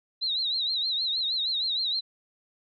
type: tone with vibrato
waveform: sine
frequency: 3951 Hz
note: B7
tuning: in tune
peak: -25 dBFS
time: 0.21-2.01 s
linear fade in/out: 20 ms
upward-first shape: triangle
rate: 6.4 Hz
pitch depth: 140 cents each way
effects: none